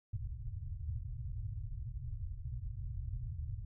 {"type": "low-pass noise", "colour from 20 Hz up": "white", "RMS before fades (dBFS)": -41, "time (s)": [0.13, 3.65], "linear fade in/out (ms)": 5, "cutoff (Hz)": 130, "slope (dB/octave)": 96, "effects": []}